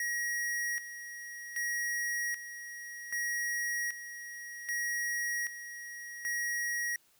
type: tone with tremolo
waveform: square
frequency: 1900 Hz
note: A#6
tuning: 33 cents sharp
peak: -32 dBFS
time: 0-6.96 s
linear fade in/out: 2 ms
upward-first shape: square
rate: 0.64 Hz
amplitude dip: 70%
effects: white hiss -67 dBFS RMS until 7.19 s